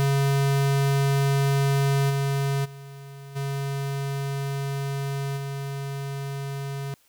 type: tone with level steps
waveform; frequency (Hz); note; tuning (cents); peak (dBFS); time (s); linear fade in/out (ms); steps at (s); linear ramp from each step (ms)
square; 138.59; C#3; 0; -20 / -23 / -40 / -27 / -30; 0-6.94; 0; 2.09 / 2.64 / 3.35 / 5.36; 20
effects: white hiss -62 dBFS RMS until 7.08 s